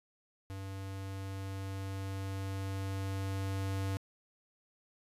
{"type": "tone with level ramp", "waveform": "square", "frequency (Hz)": 96.9, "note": "G2", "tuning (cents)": -20, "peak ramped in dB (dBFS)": [-41, -33], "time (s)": [0.5, 3.97], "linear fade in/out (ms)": 0, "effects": ["resampled to 32000 Hz"]}